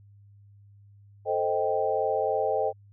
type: chord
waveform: sine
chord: A half-diminished seventh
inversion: none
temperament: equal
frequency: 440 / 523.3 / 622.3 / 784 Hz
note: A4 / C5 / Eb5 / G5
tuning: 0 / 0 / 0 / 0 cents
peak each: -29 dBFS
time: 1.25-2.73 s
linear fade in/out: 50 ms
effects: added 101 Hz sine -51 dBFS peak until 2.92 s